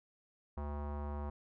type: tone with low-pass filter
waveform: square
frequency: 72.9 Hz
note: D2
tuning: 12 cents flat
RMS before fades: -40 dBFS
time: 0.57-1.3 s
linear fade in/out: 5 ms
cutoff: 990 Hz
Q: 2.7
effects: none